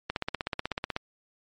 click train, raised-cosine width 0.3 ms, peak -13 dBFS, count 15, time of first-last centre 0.1-0.964 s, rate 16.2 Hz, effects MP3 48 kbps

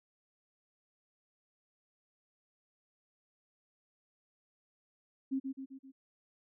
sine tone with echo, 267.5 Hz, C4, 38 cents sharp, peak -30 dBFS, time 5.31-5.4 s, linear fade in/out 20 ms, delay 130 ms, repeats 4, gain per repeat -5 dB, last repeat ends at 5.92 s, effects none

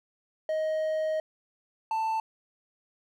triangle tone pair in turn, 627 / 886.7 Hz, D#5 / A5, +13 / +13 cents, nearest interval tritone, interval 600 cents, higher second, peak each -24 dBFS, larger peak neither, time 0.49-1.2 / 1.91-2.2 s, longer first, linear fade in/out 2 ms, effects none

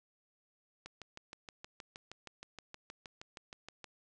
click train, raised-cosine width 0.2 ms, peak -29 dBFS, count 20, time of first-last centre 0.86-3.843 s, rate 6.37 Hz, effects resampled to 22050 Hz + 10-bit

